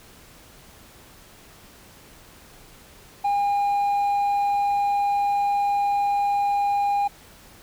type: tone with hard clipping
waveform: sine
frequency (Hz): 810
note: G#5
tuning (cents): -43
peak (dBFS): -20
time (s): 3.24-7.08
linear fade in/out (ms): 10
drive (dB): 2
effects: pink hiss -49 dBFS RMS until 7.62 s